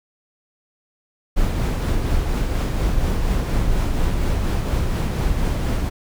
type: noise with tremolo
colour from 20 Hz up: brown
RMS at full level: -18 dBFS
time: 1.36-5.9 s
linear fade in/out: 20 ms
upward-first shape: triangle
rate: 4.2 Hz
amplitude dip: 35%
effects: none